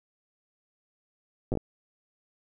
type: slowing click train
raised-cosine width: 2 ms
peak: -16 dBFS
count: 5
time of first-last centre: 1.52-1.573 s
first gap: 8 ms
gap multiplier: 1.35
effects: none